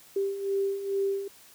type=beating tone pair; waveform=sine; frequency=392 / 394.3 Hz; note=G4 / G4; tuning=0 / +10 cents; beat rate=2.3 Hz; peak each=-33 / -27 dBFS; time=0.16-1.28 s; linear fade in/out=5 ms; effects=white hiss -54 dBFS RMS until 1.54 s